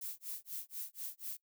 violet noise with tremolo, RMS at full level -41 dBFS, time 0.01-1.37 s, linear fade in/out 5 ms, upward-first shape sine, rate 4.1 Hz, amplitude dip 100%, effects noise-tail reverb RT60 0.1 s tail -22 dB re dry

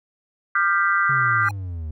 sine chord, G dominant seventh, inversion second, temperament equal with one note detuned, 1195.9 / 1396.9 / 1568 / 1975.5 Hz, D6 / F6 / G6 / B6, +31 / 0 / 0 / 0 cents, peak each -21 / -22 / -21 / -27 dBFS, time 0.55-1.49 s, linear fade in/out 5 ms
triangle exponential sweep, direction down, 140 to 75.4 Hz, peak -25 dBFS, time 1.09-1.91 s, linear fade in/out 5 ms
square tone with exponential growth, 828 Hz, G#5, 5 cents flat, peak -30 dBFS, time 1.36-1.51 s, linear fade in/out 2 ms, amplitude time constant 32 ms
effects none

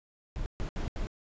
brown noise bursts at uneven times, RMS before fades -33 dBFS, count 4, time 0.36-0.46 / 0.6-0.69 / 0.76-0.88 / 0.96-1.07 s, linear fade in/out 0 ms, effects resampled to 16000 Hz

